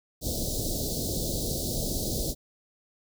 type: band-stop noise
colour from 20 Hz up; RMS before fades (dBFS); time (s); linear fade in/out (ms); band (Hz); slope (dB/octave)
pink; -30; 0.21-2.35; 50; 650 to 3900; 48
effects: none